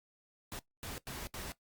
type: noise bursts at uneven times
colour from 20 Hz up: pink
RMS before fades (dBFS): -43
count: 4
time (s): 0.52-0.59 / 0.83-0.98 / 1.07-1.27 / 1.34-1.52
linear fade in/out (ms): 0
effects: noise-tail reverb RT60 0.1 s tail -17 dB re dry + Opus 48 kbps